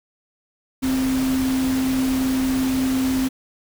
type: tone in noise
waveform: sine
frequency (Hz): 261.6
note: C4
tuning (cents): 0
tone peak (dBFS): -18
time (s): 0.82-3.29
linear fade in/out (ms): 20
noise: pink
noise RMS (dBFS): -30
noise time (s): 0.82-3.29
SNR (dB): +9
effects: none